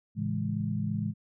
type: chord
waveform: sine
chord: A major seventh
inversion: none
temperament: equal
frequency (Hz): 110 / 138.59 / 164.81 / 207.7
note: A2 / C#3 / E3 / G#3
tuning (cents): 0 / 0 / 0 / 0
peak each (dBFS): -33 / -37 / -34 / -32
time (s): 0.15-1.14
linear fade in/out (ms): 50
effects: none